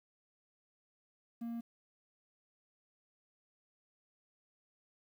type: tone with quantisation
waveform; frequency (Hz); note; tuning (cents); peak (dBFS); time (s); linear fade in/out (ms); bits
triangle; 233.1; A#3; 0; -36; 1.41-1.61; 10; 11
effects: none